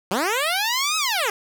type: linear two-way sweep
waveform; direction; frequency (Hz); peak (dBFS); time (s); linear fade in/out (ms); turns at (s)
10% pulse; up then down; 170.7 to 1297 to 388.2; -12; 0.11-1.3; 2; 0.97
effects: none